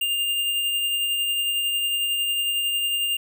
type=tone with tremolo; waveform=square; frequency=2804 Hz; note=F7; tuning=6 cents sharp; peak=-21 dBFS; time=0.01-3.17 s; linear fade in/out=5 ms; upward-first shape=triangle; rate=11 Hz; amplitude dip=30%; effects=none